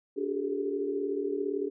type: tone cluster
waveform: sine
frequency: 288.3 / 363.1 / 387.8 / 401.4 / 439 Hz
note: D4 / F#4 / G4 / G4 / A4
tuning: -32 / -33 / -19 / +41 / -4 cents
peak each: -35 / -39 / -40 / -31 / -37 dBFS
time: 0.16-1.7 s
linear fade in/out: 20 ms
effects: none